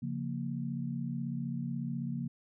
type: chord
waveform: sine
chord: Bb minor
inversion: first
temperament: equal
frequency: 138.59 / 174.61 / 233.1 Hz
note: Db3 / F3 / Bb3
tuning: 0 / 0 / 0 cents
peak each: -37 / -39 / -37 dBFS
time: 0.02-2.28 s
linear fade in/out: 10 ms
effects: none